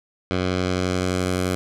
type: tone with low-pass filter sweep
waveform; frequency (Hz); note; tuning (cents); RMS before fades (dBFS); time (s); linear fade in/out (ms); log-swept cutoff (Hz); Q
10% pulse; 91.6; F#2; -17; -23; 0.31-1.55; 0; 3900 to 12000; 1.1
effects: none